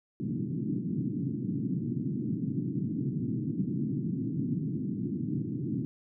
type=band-pass noise; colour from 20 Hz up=pink; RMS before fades=-32 dBFS; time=0.2-5.85 s; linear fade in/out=0 ms; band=120 to 320 Hz; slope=48 dB/octave; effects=none